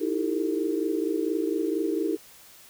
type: tone cluster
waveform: sine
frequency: 312.4 / 336.7 / 394.4 / 451.3 Hz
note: D#4 / E4 / G4 / A4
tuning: +7 / +37 / +11 / +44 cents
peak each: -28 / -30 / -30 / -31 dBFS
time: 0-2.17 s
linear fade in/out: 20 ms
effects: white hiss -51 dBFS RMS until 2.69 s